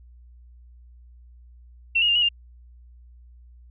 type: tone with pitch steps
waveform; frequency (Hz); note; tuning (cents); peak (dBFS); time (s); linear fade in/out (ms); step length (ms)
sine; 2711 / 2871 / 2798 / 2913 / 2805; E7 / F7 / F7 / F#7 / F7; +48 / +47 / +3 / -28 / +7; -17; 1.95-2.29; 10; 68
effects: added 60 Hz sine -46 dBFS peak until 3.7 s